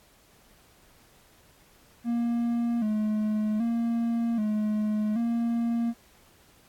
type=tone with pitch steps; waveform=triangle; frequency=235.6 / 213.6 / 232.5 / 212.6 / 233.4 Hz; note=A#3 / G#3 / A#3 / G#3 / A#3; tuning=+19 / +49 / -4 / +41 / +2 cents; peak=-22 dBFS; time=2.04-5.94 s; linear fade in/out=50 ms; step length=780 ms; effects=pink hiss -59 dBFS RMS until 6.68 s + AAC 64 kbps